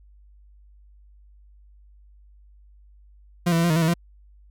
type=tone with pitch steps; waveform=40% pulse; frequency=174.3 / 165.9 / 167.5 / 173 / 156.5 / 167.8 / 159.8 / 171.2 Hz; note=F3 / E3 / E3 / F3 / D#3 / E3 / D#3 / F3; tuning=-3 / +11 / +28 / -16 / +10 / +31 / +47 / -34 cents; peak=-17 dBFS; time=3.46-3.94 s; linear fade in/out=10 ms; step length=60 ms; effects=added 50 Hz sine -49 dBFS peak until 4.5 s